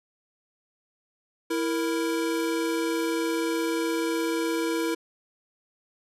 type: tone pair together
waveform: square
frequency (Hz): 329.6 / 466.1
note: E4 / A#4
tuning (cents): 0 / 0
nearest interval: tritone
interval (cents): 600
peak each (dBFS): -27 / -30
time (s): 1.5-4.95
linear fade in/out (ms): 10
effects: resampled to 32000 Hz